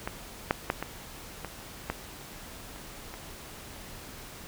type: clicks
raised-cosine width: 0.5 ms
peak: -16 / -8 / -10 / -16 / -20 / -14 / -30 / -26 dBFS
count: 8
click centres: 0.075 / 0.509 / 0.701 / 0.826 / 1.447 / 1.9 / 2.761 / 3.14 s
effects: pink hiss -45 dBFS RMS until 4.47 s